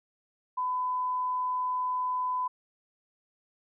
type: tone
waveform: sine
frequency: 1005 Hz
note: B5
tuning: 30 cents sharp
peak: -27 dBFS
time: 0.57-2.48 s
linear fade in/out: 10 ms
effects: none